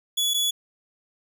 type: tone pair in turn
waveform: sawtooth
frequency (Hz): 3400 / 3400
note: G#7 / G#7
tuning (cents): +40 / +40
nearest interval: unison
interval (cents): 0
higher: neither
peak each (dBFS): -18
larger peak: neither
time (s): 0.17-0.34 / 0.34-0.51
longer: neither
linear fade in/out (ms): 10
effects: none